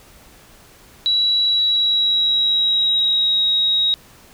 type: tone with pitch glide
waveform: sine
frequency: 3913 to 3797 Hz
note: B7 to A#7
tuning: -17 to +31 cents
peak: -14 dBFS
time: 1.06-3.94 s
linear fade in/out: 0 ms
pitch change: -52 cents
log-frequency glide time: 1.42-3.42 s
effects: pink hiss -47 dBFS RMS until 4.33 s